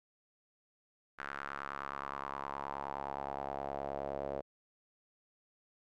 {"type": "tone with band-pass filter sweep", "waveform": "sawtooth", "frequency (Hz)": 69.6, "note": "C#2", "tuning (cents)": 8, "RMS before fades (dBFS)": -41, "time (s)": [1.18, 4.42], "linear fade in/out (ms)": 20, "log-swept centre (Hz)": [1500, 570], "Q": 3.6, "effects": []}